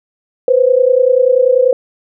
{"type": "tone pair together", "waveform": "sine", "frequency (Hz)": [494.6, 524.9], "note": ["B4", "C5"], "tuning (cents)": [3, 5], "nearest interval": "minor second", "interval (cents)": 102, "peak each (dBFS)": -10, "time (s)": [0.48, 1.73], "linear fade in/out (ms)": 2, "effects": []}